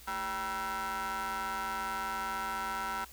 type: ring-modulated tone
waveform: 30% pulse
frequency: 185.4 Hz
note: F#3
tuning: 4 cents sharp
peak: -28 dBFS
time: 0.07-3.05 s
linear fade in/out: 10 ms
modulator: 1150 Hz
effects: added 60 Hz sine -55 dBFS peak until 3.12 s + white hiss -54 dBFS RMS until 3.12 s